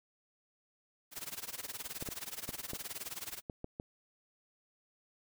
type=noise with tremolo; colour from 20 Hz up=white; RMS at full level=-40 dBFS; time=1.11-3.42 s; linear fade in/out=50 ms; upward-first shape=sine; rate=19 Hz; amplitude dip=90%
type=clicks; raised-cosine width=2 ms; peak=-27 dBFS; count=7; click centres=2.025 / 2.088 / 2.491 / 2.734 / 3.498 / 3.644 / 3.799 s
effects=none